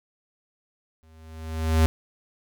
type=tone with exponential growth; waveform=square; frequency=80 Hz; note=D#2; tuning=49 cents sharp; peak=-15 dBFS; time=1.03-1.86 s; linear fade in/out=0 ms; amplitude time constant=180 ms; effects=none